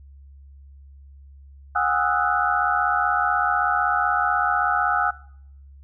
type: tone cluster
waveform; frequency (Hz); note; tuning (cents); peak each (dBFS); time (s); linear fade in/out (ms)
sine; 727 / 812 / 1256 / 1332 / 1479; F#5 / G#5 / D#6 / E6 / F#6; -31 / -39 / +16 / +18 / -1; -25; 1.75-5.11; 10
effects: noise-tail reverb RT60 0.7 s tail -21 dB re dry + added 69 Hz sine -43 dBFS peak until 5.83 s